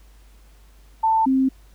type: tone pair in turn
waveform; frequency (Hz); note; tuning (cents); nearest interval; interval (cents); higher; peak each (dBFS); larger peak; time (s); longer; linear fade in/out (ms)
sine; 889 / 264.3; A5 / C4; +18 / +18; octave + major sixth; 2100; first; -15; neither; 1.03-1.26 / 1.26-1.49; neither; 10
effects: added 50 Hz sine -47 dBFS peak until 1.74 s + pink hiss -58 dBFS RMS until 1.74 s